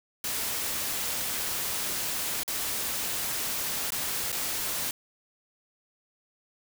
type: noise with dropouts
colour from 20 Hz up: white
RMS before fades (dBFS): -31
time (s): 0.24-4.91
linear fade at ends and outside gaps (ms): 2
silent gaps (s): 2.434-2.478 / 3.905-3.92 / 4.319-4.326
effects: none